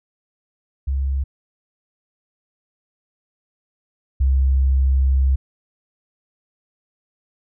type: tone pair in turn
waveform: sine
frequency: 67.8 / 66.56 Hz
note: C#2 / C2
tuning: -38 / +30 cents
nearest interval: unison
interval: 32 cents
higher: first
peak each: -18 / -13 dBFS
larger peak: second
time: 0.87-1.24 / 4.2-5.36 s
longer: second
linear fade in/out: 10 ms
effects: none